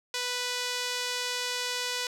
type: tone with band-pass filter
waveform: sawtooth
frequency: 494.1 Hz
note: B4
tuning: 1 cent sharp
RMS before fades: -32 dBFS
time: 0.14-2.07 s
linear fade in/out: 2 ms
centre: 4600 Hz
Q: 0.94
effects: none